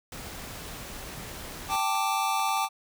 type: noise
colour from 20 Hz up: pink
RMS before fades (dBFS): -40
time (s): 0.12-1.76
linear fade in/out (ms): 2
type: clicks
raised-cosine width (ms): 0.2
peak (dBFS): -28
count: 8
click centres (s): 1.523 / 1.574 / 1.796 / 1.952 / 2.396 / 2.49 / 2.574 / 2.646
type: chord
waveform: square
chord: G suspended second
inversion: none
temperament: just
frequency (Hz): 784 / 882 / 1176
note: G5 / A5 / D6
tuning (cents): 0 / +4 / +2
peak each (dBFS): -30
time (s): 1.68-2.69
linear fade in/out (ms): 50
effects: none